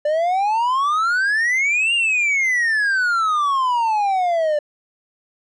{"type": "exponential two-way sweep", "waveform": "triangle", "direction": "up then down", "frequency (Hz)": [585, 2834, 585], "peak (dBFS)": -14, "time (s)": [0.05, 4.59], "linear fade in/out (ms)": 5, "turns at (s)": 1.94, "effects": ["resampled to 22050 Hz"]}